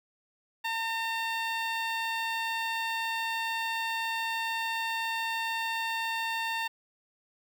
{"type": "tone with notch filter", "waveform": "15% pulse", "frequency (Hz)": 907, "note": "A#5", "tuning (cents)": -48, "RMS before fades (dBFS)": -32, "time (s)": [0.64, 6.68], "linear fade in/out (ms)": 10, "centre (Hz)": 11000, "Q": 0.58, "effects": []}